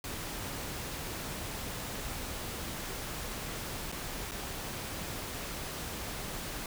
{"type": "noise with dropouts", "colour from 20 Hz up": "pink", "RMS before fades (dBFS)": -39, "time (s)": [0.04, 6.66], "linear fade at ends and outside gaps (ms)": 2, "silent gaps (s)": [[3.918, 3.923], [4.312, 4.317]], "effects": []}